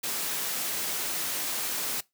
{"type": "noise", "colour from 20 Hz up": "white", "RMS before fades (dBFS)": -31, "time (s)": [0.03, 2.01], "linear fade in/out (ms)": 10, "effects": ["noise-tail reverb RT60 0.2 s tail -22 dB re dry", "high-pass 150 Hz 12 dB/octave"]}